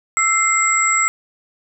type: tone cluster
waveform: sine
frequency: 1324 / 2090 / 7680 Hz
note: E6 / C7 / B8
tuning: +7 / -2 / -49 cents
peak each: -18 dBFS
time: 0.17-1.08 s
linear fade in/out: 0 ms
effects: none